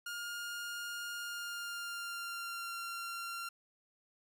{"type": "tone with pitch glide", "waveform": "sawtooth", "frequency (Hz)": [1416, 1378.1], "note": ["F6", "F6"], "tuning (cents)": [23, -23], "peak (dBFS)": -36, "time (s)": [0.06, 3.49], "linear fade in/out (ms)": 5, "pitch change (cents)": -46, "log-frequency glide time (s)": [1.16, 2.75], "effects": []}